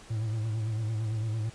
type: tone with vibrato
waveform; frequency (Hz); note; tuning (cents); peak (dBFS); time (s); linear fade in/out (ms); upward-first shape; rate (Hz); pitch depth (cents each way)
triangle; 110; A2; 0; -26; 0.1-1.5; 10; sine; 8.9; 58
effects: pink hiss -51 dBFS RMS until 1.54 s + resampled to 22050 Hz